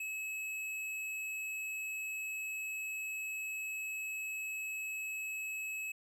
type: tone with hard clipping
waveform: triangle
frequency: 2580 Hz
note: E7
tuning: 38 cents flat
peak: -39 dBFS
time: 0-5.92 s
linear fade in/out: 5 ms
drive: 15 dB
effects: none